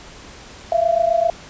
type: tone pair together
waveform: sine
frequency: 659.3 / 687 Hz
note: E5 / F5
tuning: 0 / -29 cents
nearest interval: minor second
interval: 71 cents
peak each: -17 dBFS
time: 0.72-1.3 s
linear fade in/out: 2 ms
effects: pink hiss -40 dBFS RMS until 1.49 s + resampled to 16000 Hz